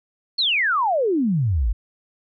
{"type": "exponential sweep", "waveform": "sine", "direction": "down", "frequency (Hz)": [4435, 46.25], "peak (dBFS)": -17, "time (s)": [0.38, 1.73], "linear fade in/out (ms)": 10, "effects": []}